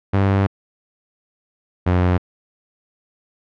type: tone pair in turn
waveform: sawtooth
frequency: 98 / 89.99 Hz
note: G2 / F#2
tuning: 0 / -48 cents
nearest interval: minor second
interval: 148 cents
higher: first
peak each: -10 dBFS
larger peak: neither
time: 0.13-0.47 / 1.86-2.18 s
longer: first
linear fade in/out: 10 ms
effects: low-pass 2000 Hz 12 dB/octave